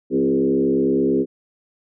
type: tone with frequency modulation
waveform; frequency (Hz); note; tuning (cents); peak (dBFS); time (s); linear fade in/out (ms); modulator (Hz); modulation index
sine; 331.7; E4; +11; -15; 0.1-1.26; 50; 68.8; 1.6
effects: none